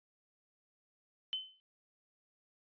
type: tone with exponential decay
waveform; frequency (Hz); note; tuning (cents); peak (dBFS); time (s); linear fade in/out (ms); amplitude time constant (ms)
sine; 3054; G7; -46; -31; 1.33-1.6; 0; 57
effects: resampled to 11025 Hz